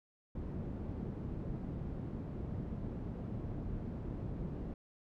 white low-pass noise, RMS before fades -41 dBFS, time 0.35-4.74 s, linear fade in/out 5 ms, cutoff 200 Hz, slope 12 dB/octave, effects none

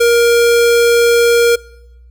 square tone, 470.9 Hz, A#4, 18 cents sharp, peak -8 dBFS, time 0-1.56 s, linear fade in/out 10 ms, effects noise-tail reverb RT60 0.9 s tail -24 dB re dry + added 60 Hz sine -38 dBFS peak until 2.1 s

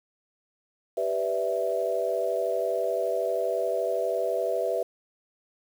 sine chord, E minor seventh, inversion first, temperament equal with one note detuned, 390.4 / 493.9 / 587.3 / 659.3 Hz, G4 / B4 / D5 / E5, -7 / 0 / 0 / 0 cents, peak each -32 / -29 / -32 / -28 dBFS, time 0.97-4.83 s, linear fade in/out 5 ms, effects 8-bit

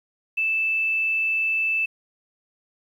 sine tone, 2637 Hz, E7, in tune, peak -20 dBFS, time 0.37-1.86 s, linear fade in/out 10 ms, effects 9-bit

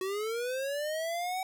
square linear sweep, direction up, 370 to 761 Hz, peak -32 dBFS, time 0.01-1.43 s, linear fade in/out 2 ms, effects none

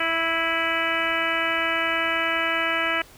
harmonic tone with a mistuned harmonic, 329.6 Hz, E4, in tune, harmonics 1 / 2 / 3 / 4 / 5 / 6 / 7 / 8 / 9, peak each -34 / -30 / -34 / -28 / -28 / -29 / -29 / -32 / -31 dBFS, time 0-3.02 s, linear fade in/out 5 ms, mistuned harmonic 8, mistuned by -46 cents, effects pink hiss -49 dBFS RMS until 3.17 s

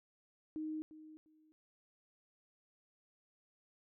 sine tone with echo, 311.1 Hz, D#4, in tune, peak -38 dBFS, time 0.56-0.82 s, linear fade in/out 0 ms, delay 350 ms, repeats 2, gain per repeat -14 dB, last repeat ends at 1.52 s, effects none

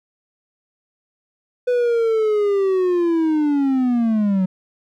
triangle linear sweep, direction down, 498 to 183 Hz, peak -13 dBFS, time 1.67-4.46 s, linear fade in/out 10 ms, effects none

